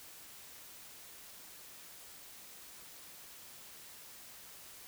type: silence
effects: white hiss -53 dBFS RMS until 4.87 s